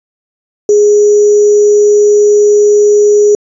sine tone with sample-and-hold, 415.3 Hz, G#4, in tune, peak -3 dBFS, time 0.69-3.35 s, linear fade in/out 2 ms, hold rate 6300 Hz, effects resampled to 22050 Hz

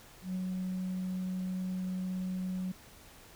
sine tone with ADSR envelope, 185 Hz, F#3, in tune, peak -29 dBFS, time 0.22-2.72 s, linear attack 130 ms, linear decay 30 ms, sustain -2 dB, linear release 7 ms, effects tanh soft clip ceiling -30 dBFS + pink hiss -55 dBFS RMS until 3.35 s

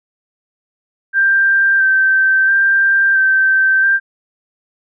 sine tone with vibrato, 1568 Hz, G6, in tune, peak -9 dBFS, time 1.13-4 s, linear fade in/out 50 ms, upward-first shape square, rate 0.74 Hz, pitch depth 16 cents each way, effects none

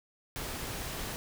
pink noise, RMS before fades -38 dBFS, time 0.36-1.16 s, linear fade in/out 0 ms, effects none

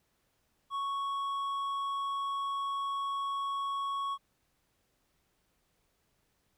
sine tone with hard clipping, 1108.7 Hz, C#6, in tune, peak -33 dBFS, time 0.7-4.18 s, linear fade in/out 50 ms, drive 5 dB, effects pink hiss -75 dBFS RMS until 6.57 s

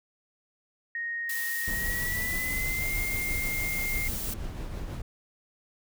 sine tone with pitch glide, 1864.7 to 2117 Hz, A#6 to C7, 0 to +20 cents, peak -30 dBFS, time 0.95-4.08 s, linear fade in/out 2 ms, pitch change +220 cents, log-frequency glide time 1.69-2.92 s
blue noise, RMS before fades -35 dBFS, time 1.29-4.34 s, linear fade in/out 5 ms
brown noise with tremolo, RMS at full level -33 dBFS, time 1.67-5.02 s, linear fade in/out 5 ms, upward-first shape triangle, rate 6.2 Hz, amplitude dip 40%
effects none

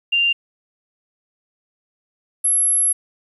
sine tone pair in turn, 2787 / 11148 Hz, F7 / F9, -4 / -4 cents, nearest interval 2 octaves, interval 2400 cents, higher second, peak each -14 / -14 dBFS, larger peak neither, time 0.12-0.33 / 2.44-2.93 s, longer second, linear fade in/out 10 ms, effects 9-bit

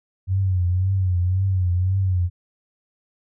sine tone with vibrato, 92.5 Hz, F#2, in tune, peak -17 dBFS, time 0.27-2.3 s, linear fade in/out 50 ms, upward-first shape triangle, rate 1.9 Hz, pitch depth 94 cents each way, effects none

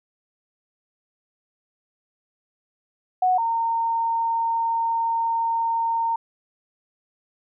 sine tone pair in turn, 737 / 917.1 Hz, F#5 / A#5, -7 / -29 cents, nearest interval major third, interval 378 cents, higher second, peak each -16 / -20 dBFS, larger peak first, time 3.22-3.38 / 3.38-6.16 s, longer second, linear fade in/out 5 ms, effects none

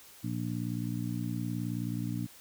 harmonic tone, 59.1 Hz, A#1, 24 cents sharp, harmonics 2 / 3 / 4 / 5, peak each -35 / -37 / -38 / -39 dBFS, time 0.23-2.27 s, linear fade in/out 20 ms, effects white hiss -54 dBFS RMS until 2.4 s

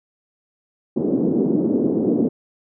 pink band-pass noise, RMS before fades -19 dBFS, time 0.96-2.29 s, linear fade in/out 10 ms, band 220 to 390 Hz, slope 24 dB/octave, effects none

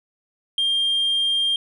sine tone, 3200 Hz, G7, 35 cents sharp, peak -16 dBFS, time 0.58-1.56 s, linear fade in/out 2 ms, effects tanh soft clip ceiling -16 dBFS

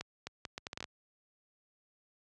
accelerating click train, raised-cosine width 0.2 ms, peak -22 dBFS, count 10, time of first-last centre 0.01-0.842 s, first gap 260 ms, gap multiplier 0.7, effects high-pass 60 Hz 12 dB/octave + resampled to 24000 Hz

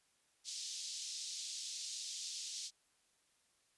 white band-pass noise, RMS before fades -45 dBFS, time 0.44-2.71 s, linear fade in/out 50 ms, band 3700 to 6800 Hz, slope 24 dB/octave, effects white hiss -75 dBFS RMS until 3.77 s + resampled to 24000 Hz

